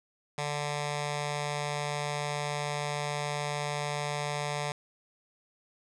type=tone with notch filter; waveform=10% pulse; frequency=146.83 Hz; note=D3; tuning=in tune; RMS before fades=-33 dBFS; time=0.38-4.72 s; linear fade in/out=2 ms; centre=290 Hz; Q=0.61; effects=resampled to 22050 Hz + 10-bit